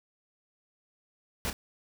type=noise with echo; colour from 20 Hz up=pink; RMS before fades=-32 dBFS; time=1.45-1.5 s; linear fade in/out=0 ms; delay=29 ms; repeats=1; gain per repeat=-8 dB; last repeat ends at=1.529 s; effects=none